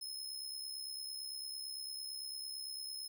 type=tone with amplitude modulation; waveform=sawtooth; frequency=5170 Hz; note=E8; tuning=34 cents flat; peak=-37 dBFS; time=0.01-3.08 s; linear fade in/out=10 ms; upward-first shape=sine; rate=68.9 Hz; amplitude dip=55%; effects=none